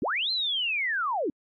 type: linear two-way sweep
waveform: sine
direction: up then down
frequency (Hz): 164.4 to 4186 to 250.8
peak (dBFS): -25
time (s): 0.02-1.3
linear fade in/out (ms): 2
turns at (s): 0.31
effects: AAC 64 kbps